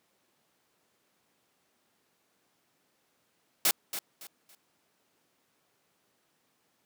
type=noise with echo; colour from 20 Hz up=white; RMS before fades=-24 dBFS; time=3.65-3.71 s; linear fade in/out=2 ms; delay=280 ms; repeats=3; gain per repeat=-11 dB; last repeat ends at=4.55 s; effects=pink hiss -72 dBFS RMS until 6.85 s + high-pass 200 Hz 12 dB/octave